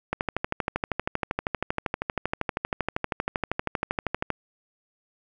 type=click train; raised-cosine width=0.5 ms; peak=-10 dBFS; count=54; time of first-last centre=0.13-4.303 s; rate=12.7 Hz; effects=none